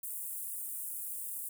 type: high-pass noise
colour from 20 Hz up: pink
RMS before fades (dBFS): -40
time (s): 0.03-1.49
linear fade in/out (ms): 5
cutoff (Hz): 8700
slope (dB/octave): 48
effects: none